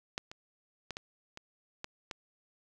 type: clicks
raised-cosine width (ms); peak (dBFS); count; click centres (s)
0.2; -17 / -27 / -21 / -22 / -27 / -21 / -21; 7; 0.179 / 0.315 / 0.907 / 0.969 / 1.374 / 1.844 / 2.112
effects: none